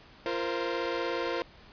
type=chord; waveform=sawtooth; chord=F suspended fourth; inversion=none; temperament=equal with one note detuned; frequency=343.8 / 466.2 / 523.3 Hz; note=F4 / Bb4 / C5; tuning=-27 / 0 / 0 cents; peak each=-30 dBFS; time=0.26-1.42 s; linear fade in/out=0 ms; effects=pink hiss -54 dBFS RMS until 1.72 s + resampled to 11025 Hz